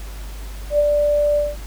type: tone with ADSR envelope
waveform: sine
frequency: 587.3 Hz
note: D5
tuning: in tune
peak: -11 dBFS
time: 0.7-1.56 s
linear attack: 88 ms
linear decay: 35 ms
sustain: -3 dB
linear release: 190 ms
effects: added 50 Hz sine -29 dBFS peak until 1.66 s + pink hiss -41 dBFS RMS until 1.66 s